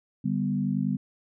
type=chord; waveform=sine; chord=G major; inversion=second; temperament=equal; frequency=146.83 / 196 / 246.9 Hz; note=D3 / G3 / B3; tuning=0 / 0 / 0 cents; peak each=-30 / -27 / -29 dBFS; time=0.24-0.97 s; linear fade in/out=10 ms; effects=none